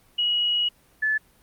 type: tone pair in turn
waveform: sine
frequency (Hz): 2907 / 1733.5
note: F#7 / A6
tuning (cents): -31 / -26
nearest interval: major sixth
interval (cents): 895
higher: first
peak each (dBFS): -20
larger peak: neither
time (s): 0.18-0.69 / 1.02-1.18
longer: first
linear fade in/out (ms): 10
effects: pink hiss -59 dBFS RMS until 1.42 s + Opus 32 kbps